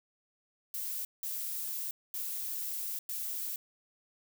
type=noise bursts at uneven times; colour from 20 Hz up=violet; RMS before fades=-37 dBFS; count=4; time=0.74-1.05 / 1.23-1.91 / 2.14-2.99 / 3.09-3.56 s; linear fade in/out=2 ms; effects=none